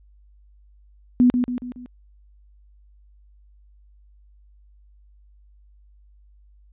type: tone with echo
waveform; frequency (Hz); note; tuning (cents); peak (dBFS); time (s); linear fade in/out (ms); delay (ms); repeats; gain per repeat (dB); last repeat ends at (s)
sine; 246.9; B3; 0; -11; 1.2-1.3; 0; 140; 4; -6; 1.86
effects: added 50 Hz sine -50 dBFS peak until 6.72 s + resampled to 8000 Hz